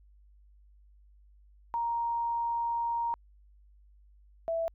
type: tone pair in turn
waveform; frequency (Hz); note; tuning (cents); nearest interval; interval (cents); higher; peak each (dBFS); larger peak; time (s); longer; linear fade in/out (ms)
sine; 935 / 661.1; A#5 / E5; +5 / +5; tritone; 600; first; -28; neither; 1.74-3.14 / 4.48-4.68; first; 0
effects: added 50 Hz sine -56 dBFS peak until 4.74 s